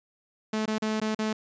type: tone with dropouts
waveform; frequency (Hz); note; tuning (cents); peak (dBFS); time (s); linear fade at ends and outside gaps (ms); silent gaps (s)
sawtooth; 216.8; A3; -25; -22; 0.53-1.33; 5; 0.658-0.677 / 0.783-0.821 / 1.001-1.015 / 1.148-1.189
effects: resampled to 16000 Hz